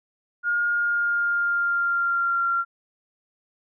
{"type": "tone with pitch glide", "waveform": "sine", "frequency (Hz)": [1422, 1378.3], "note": ["F6", "F6"], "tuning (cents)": [31, -23], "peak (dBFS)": -20, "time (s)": [0.43, 2.65], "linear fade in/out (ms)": 50, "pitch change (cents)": -54, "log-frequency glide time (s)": [0.68, 2.46], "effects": []}